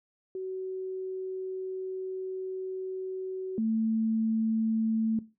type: tone pair in turn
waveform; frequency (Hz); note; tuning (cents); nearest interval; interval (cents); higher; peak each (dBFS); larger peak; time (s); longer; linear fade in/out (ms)
sine; 375.9 / 222.3; F#4 / A3; +27 / +18; major sixth; 909; first; -32 / -25; second; 0.35-3.58 / 3.58-5.19; first; 2
effects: noise-tail reverb RT60 0.3 s tail -18 dB re dry